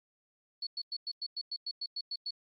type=tone bursts; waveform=sine; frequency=4408 Hz; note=C#8; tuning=11 cents flat; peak=-34 dBFS; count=12; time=0.62-2.308 s; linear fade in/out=5 ms; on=49 ms; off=100 ms; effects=Opus 48 kbps